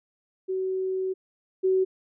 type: tone pair in turn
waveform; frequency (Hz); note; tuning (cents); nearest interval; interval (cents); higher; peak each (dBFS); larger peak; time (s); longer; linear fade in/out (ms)
sine; 376.7 / 376.7; F#4 / F#4; +31 / +31; unison; 0; neither; -25 / -19; second; 0.48-1.14 / 1.63-1.85; first; 20
effects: none